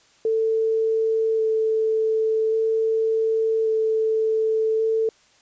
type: tone with vibrato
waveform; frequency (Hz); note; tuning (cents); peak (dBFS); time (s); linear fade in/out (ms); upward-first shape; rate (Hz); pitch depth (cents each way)
sine; 442.8; A4; +11; -18; 0.25-5.09; 2; square; 0.44; 8
effects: white hiss -57 dBFS RMS until 5.41 s + resampled to 16000 Hz